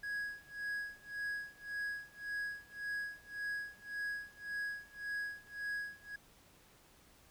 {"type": "tone with tremolo", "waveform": "triangle", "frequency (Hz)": 1661.2, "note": "G#6", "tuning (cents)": 0, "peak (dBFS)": -34, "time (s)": [0.03, 6.16], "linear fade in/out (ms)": 5, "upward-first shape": "sine", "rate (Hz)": 1.8, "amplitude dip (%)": 95, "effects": ["pink hiss -64 dBFS RMS until 7.3 s"]}